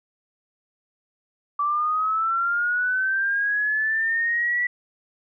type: linear sweep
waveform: sine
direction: up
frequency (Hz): 1155 to 1962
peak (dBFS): -20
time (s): 1.59-4.67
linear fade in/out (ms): 5
effects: none